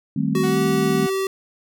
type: chord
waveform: sine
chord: A half-diminished seventh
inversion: second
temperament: equal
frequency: 155.56 / 196 / 220 / 261.6 Hz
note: Eb3 / G3 / A3 / C4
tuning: 0 / 0 / 0 / 0 cents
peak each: -24 dBFS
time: 0.16-1.07 s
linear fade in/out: 5 ms
type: tone with pitch glide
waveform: square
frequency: 374.3 to 385.3 Hz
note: F#4 to G4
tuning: +20 to -30 cents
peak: -21 dBFS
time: 0.35-1.27 s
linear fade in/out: 2 ms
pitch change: +50 cents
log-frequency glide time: 0.46-0.58 s
type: tone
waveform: sawtooth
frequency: 740 Hz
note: F#5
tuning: in tune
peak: -27 dBFS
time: 0.43-1.1 s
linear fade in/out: 10 ms
effects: none